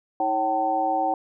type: tone cluster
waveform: sine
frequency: 319.6 / 549 / 766 / 894 Hz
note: D#4 / C#5 / G5 / A5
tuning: +47 / -17 / -40 / +27 cents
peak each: -30 / -30 / -22 / -29 dBFS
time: 0.2-1.14 s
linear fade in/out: 2 ms
effects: none

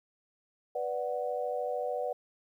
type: chord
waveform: sine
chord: B minor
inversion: none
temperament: equal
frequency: 493.9 / 587.3 / 740 Hz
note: B4 / D5 / F#5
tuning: 0 / 0 / 0 cents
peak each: -34 / -35 / -36 dBFS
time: 0.75-2.13 s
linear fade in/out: 5 ms
effects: 11-bit

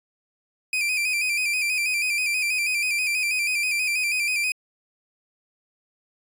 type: tone with vibrato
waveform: 40% pulse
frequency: 2429 Hz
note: D#7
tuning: 42 cents flat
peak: -21 dBFS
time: 0.73-4.52 s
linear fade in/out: 2 ms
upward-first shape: square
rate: 6.2 Hz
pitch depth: 53 cents each way
effects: resampled to 32000 Hz

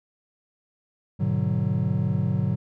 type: chord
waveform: triangle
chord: G# half-diminished seventh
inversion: none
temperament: just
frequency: 103.83 / 124.59 / 149.51 / 186.89 Hz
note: G#2 / B2 / D3 / F#3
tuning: 0 / +16 / +31 / +18 cents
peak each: -25 dBFS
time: 1.19-2.56 s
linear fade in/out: 20 ms
effects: none

